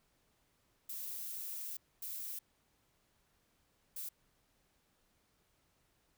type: noise bursts at uneven times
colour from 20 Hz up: violet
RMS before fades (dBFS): -43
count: 3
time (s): 0.89-1.77 / 2.02-2.39 / 3.96-4.09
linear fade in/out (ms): 5
effects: pink hiss -75 dBFS RMS until 6.17 s